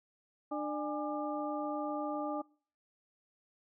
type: harmonic tone with a mistuned harmonic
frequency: 298.7 Hz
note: D4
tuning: 29 cents sharp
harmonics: 1 / 2 / 3 / 4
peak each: -37 / -39 / -40 / -42 dBFS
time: 0.51-2.42 s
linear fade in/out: 10 ms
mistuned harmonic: 3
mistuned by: -140 cents
effects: noise-tail reverb RT60 0.5 s tail -26 dB re dry